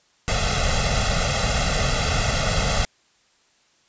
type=noise with comb filter; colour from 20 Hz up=pink; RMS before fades=-21 dBFS; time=0.28-2.85 s; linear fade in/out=0 ms; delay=1.5 ms; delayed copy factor=+0.95; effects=white hiss -61 dBFS RMS until 3.88 s + resampled to 16000 Hz